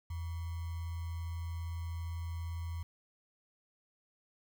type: tone with sample-and-hold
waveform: sine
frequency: 83.8 Hz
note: E2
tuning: 29 cents sharp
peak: -36 dBFS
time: 0.1-2.83 s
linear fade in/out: 5 ms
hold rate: 1050 Hz
effects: none